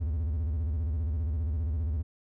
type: tone with vibrato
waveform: triangle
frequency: 77.78 Hz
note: D#2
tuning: in tune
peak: -25 dBFS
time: 0-2.03 s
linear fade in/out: 20 ms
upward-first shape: square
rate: 15 Hz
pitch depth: 160 cents each way
effects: none